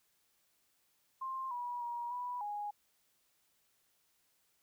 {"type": "tone with pitch steps", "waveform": "sine", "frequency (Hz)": [1055, 970, 953, 983, 827], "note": ["C6", "B5", "A#5", "B5", "G#5"], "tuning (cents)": [14, -31, 38, -8, -8], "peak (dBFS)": -37, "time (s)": [1.21, 2.71], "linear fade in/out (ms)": 10, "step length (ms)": 300, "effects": ["white hiss -75 dBFS RMS until 4.62 s"]}